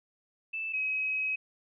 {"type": "tone pair in turn", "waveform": "sine", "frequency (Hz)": [2637, 2545], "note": ["E7", "D#7"], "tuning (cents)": [0, 39], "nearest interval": "minor second", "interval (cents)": 61, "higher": "first", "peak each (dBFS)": [-32, -28], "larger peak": "second", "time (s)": [[0.53, 0.73], [0.73, 1.36]], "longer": "second", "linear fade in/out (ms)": 10, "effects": []}